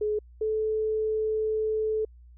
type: tone pair in turn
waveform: sine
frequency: 423.5 / 434.7 Hz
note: G#4 / A4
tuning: +34 / -21 cents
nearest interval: unison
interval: 45 cents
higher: second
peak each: -24 dBFS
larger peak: neither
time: 0.01-0.19 / 0.41-2.05 s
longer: second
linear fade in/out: 5 ms
effects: added 60 Hz sine -48 dBFS peak until 2.37 s